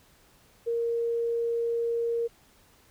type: tone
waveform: sine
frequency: 466.2 Hz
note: A#4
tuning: in tune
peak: -25 dBFS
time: 0.66-2.28 s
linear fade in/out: 20 ms
effects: pink hiss -60 dBFS RMS until 2.9 s